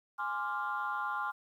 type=chord; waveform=sine; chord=D half-diminished seventh; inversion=second; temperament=equal; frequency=830.6 / 1046.5 / 1174.7 / 1396.9 Hz; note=Ab5 / C6 / D6 / F6; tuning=0 / 0 / 0 / 0 cents; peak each=-38 / -37 / -39 / -36 dBFS; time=0.18-1.32 s; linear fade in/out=20 ms; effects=tanh soft clip ceiling -25 dBFS + 11-bit